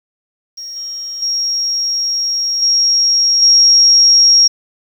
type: tone with level steps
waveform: sine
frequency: 5590 Hz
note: F8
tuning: 1 cent sharp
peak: -25 / -22 / -14 / -9 / -5 dBFS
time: 0.57-4.48 s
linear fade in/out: 10 ms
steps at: 0.76 / 1.22 / 2.62 / 3.42 s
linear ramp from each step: 5 ms
effects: 7-bit